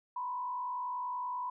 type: tone with frequency modulation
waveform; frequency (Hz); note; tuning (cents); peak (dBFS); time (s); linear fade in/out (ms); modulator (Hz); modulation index
sine; 991; B5; +6; -34; 0.16-1.5; 5; 50.4; 0.59
effects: none